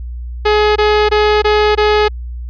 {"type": "tone bursts", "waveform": "sawtooth", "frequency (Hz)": 422, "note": "G#4", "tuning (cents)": 28, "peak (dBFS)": -5, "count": 5, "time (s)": [0.45, 2.084], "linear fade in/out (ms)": 10, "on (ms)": 310, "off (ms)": 21, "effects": ["added 60 Hz sine -22 dBFS peak until 2.49 s", "resampled to 11025 Hz"]}